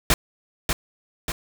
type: noise with echo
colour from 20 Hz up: pink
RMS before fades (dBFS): -17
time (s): 0.1-0.14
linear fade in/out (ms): 2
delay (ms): 590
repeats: 2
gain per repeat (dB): -5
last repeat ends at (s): 1.32
effects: none